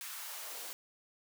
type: noise with high-pass filter sweep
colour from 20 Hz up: white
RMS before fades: -44 dBFS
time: 0.01-0.73 s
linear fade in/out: 0 ms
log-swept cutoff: 1500 to 340 Hz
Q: 1.4
effects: none

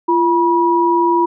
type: tone pair together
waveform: sine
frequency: 343.2 / 968.1 Hz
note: F4 / B5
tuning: -30 / -35 cents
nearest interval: octave + tritone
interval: 1795 cents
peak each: -14 / -13 dBFS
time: 0.08-1.26 s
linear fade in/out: 10 ms
effects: none

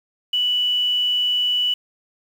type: tone with quantisation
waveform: sine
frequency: 2960 Hz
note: F#7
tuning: in tune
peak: -17 dBFS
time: 0.33-1.74 s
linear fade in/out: 5 ms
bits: 7
effects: none

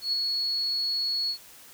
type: tone with ADSR envelope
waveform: sine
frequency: 4363 Hz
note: C#8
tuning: 28 cents flat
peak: -22 dBFS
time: 0.01-1.38 s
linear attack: 120 ms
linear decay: 5 ms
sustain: -3 dB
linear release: 84 ms
effects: white hiss -50 dBFS RMS until 1.73 s

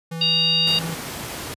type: tone with vibrato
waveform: square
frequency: 164.81 Hz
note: E3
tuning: in tune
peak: -28 dBFS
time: 0.11-0.95 s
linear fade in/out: 10 ms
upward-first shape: sine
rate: 12 Hz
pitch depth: 8 cents each way
type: harmonic tone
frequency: 938 Hz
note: A#5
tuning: 11 cents sharp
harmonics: 3 / 4 / 5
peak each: -20 / -21 / -22 dBFS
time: 0.21-0.79 s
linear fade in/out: 5 ms
type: noise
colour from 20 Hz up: pink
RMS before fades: -31 dBFS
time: 0.67-1.54 s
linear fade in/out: 2 ms
effects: high-pass 80 Hz 12 dB/octave + resampled to 32000 Hz

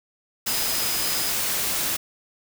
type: tone in noise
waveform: sine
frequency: 5020 Hz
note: D#8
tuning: 15 cents sharp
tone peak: -31 dBFS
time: 0.47-1.31 s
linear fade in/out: 10 ms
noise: white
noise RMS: -25 dBFS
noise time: 0.46-1.97 s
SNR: -9 dB
effects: none

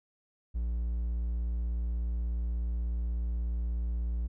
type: tone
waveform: triangle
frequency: 58.27 Hz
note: A#1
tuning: in tune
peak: -27 dBFS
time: 0.54-4.28 s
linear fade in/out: 20 ms
effects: none

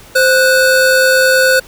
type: tone pair together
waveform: square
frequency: 521.5 / 1475 Hz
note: C5 / F#6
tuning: -6 / -6 cents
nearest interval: octave + tritone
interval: 1800 cents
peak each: -11 dBFS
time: 0.15-1.6 s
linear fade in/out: 10 ms
effects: pink hiss -39 dBFS RMS until 1.67 s

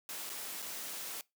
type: noise with dropouts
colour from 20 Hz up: white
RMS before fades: -42 dBFS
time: 0.09-1.21 s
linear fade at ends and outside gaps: 1 ms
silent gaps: 0.294-0.299 / 0.621-0.625 s
effects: noise-tail reverb RT60 0.2 s tail -22 dB re dry + high-pass 200 Hz 12 dB/octave

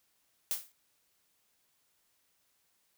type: noise with exponential decay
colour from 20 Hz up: blue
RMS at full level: -29 dBFS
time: 0.51-0.72 s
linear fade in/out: 0 ms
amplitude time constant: 44 ms
effects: white hiss -74 dBFS RMS until 2.97 s

